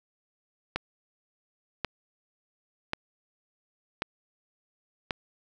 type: click train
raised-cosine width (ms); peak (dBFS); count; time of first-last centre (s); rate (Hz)
0.3; -12; 5; 0.76-5.108; 0.92
effects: none